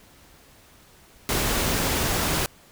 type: noise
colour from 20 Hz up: pink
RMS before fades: -24 dBFS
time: 1.29-2.46 s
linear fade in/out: 0 ms
effects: pink hiss -53 dBFS RMS until 2.71 s